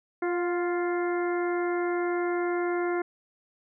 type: harmonic tone with a mistuned harmonic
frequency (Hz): 349.6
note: F4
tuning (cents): +2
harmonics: 1 / 2 / 3 / 4 / 5 / 6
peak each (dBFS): -26 / -34 / -38 / -37 / -41 / -41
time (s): 0.22-3.02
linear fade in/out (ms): 5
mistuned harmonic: 2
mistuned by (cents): +25
effects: none